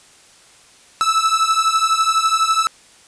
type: beating tone pair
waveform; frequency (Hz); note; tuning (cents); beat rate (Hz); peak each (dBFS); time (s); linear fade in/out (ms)
45% pulse; 1307 / 1319; E6 / E6; -15 / +1; 12; -17; 1.01-2.67; 0
effects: white hiss -48 dBFS RMS until 3.07 s + resampled to 22050 Hz